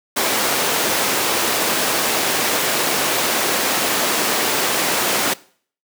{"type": "high-pass noise", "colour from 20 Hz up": "pink", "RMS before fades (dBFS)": -19, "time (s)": [0.16, 5.34], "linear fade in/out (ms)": 10, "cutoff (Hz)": 340, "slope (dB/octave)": 12, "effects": ["noise-tail reverb RT60 0.5 s tail -21 dB re dry"]}